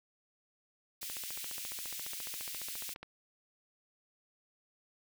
white high-pass noise, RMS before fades -42 dBFS, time 1.01-2.94 s, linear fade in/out 10 ms, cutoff 2200 Hz, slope 24 dB/octave
click train, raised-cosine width 0.3 ms, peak -29 dBFS, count 30, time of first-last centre 1.03-3.03 s, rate 14.5 Hz
effects none

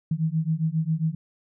sine beating tone pair, 156.3 / 163.7 Hz, D#3 / E3, +8 / -12 cents, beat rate 7.4 Hz, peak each -25 dBFS, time 0.11-1.15 s, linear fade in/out 5 ms, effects none

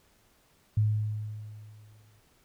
sine tone with exponential decay, 106.7 Hz, G#2, 47 cents sharp, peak -20 dBFS, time 0.77-2.2 s, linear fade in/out 5 ms, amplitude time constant 310 ms, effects pink hiss -65 dBFS RMS until 2.44 s

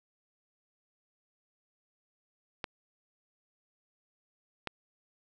clicks, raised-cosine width 0.3 ms, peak -18 dBFS, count 2, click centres 2.642 / 4.673 s, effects none

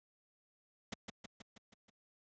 pink noise with echo, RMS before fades -41 dBFS, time 0.92-0.94 s, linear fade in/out 5 ms, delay 160 ms, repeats 6, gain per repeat -4 dB, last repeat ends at 1.9 s, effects high-pass 60 Hz 12 dB/octave + resampled to 16000 Hz

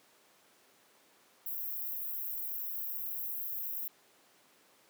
white high-pass noise, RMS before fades -38 dBFS, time 1.46-3.88 s, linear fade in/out 2 ms, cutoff 12000 Hz, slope 96 dB/octave, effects pink hiss -64 dBFS RMS until 4.89 s + high-pass 300 Hz 12 dB/octave

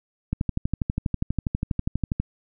click train, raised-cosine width 5 ms, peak -11 dBFS, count 24, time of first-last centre 0.33-2.2 s, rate 12.3 Hz, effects none

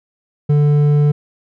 sine tone with hard clipping, 146.83 Hz, D3, in tune, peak -11 dBFS, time 0.49-1.12 s, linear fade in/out 10 ms, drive 6 dB, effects none

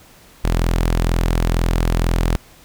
sawtooth tone, 42.11 Hz, E1, 38 cents sharp, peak -11 dBFS, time 0.44-2.36 s, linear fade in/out 0 ms, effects pink hiss -47 dBFS RMS until 2.64 s

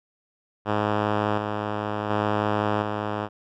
5% pulse tone with tremolo, 105.1 Hz, G#2, 21 cents sharp, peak -10 dBFS, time 0.65-3.29 s, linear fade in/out 50 ms, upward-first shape square, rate 0.69 Hz, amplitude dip 40%, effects low-pass 2000 Hz 12 dB/octave

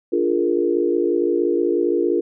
sine chord, Bb dominant seventh, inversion first, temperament equal, 293.7 / 349.2 / 415.3 / 466.2 Hz, D4 / F4 / Ab4 / Bb4, 0 / 0 / 0 / 0 cents, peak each -24 / -19 / -23 / -23 dBFS, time 0.12-2.21 s, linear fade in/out 10 ms, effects none

